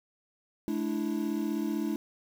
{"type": "chord", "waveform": "triangle", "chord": "A suspended fourth", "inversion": "none", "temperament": "equal with one note detuned", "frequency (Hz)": [215.1, 293.7, 329.6], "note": ["A3", "D4", "E4"], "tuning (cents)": [-39, 0, 0], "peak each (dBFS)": -31, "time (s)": [0.68, 1.96], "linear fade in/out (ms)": 0, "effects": ["8-bit"]}